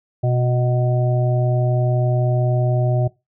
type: harmonic tone with a mistuned harmonic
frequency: 124.1 Hz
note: B2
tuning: 9 cents sharp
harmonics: 1 / 3 / 5 / 6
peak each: -16 / -27 / -24 / -30 dBFS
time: 0.23-3.08 s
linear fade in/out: 10 ms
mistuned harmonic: 3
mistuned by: -29 cents
effects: noise-tail reverb RT60 0.2 s tail -19 dB re dry